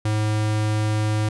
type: tone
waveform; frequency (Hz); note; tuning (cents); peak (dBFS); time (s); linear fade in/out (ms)
square; 107.2; A2; -45; -20; 0.05-1.29; 5
effects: resampled to 24000 Hz